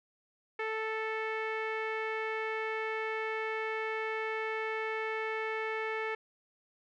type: tone with low-pass filter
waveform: sawtooth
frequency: 440 Hz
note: A4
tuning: in tune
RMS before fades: -35 dBFS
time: 0.59-6.15 s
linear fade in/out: 5 ms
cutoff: 2100 Hz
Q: 3.5
effects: none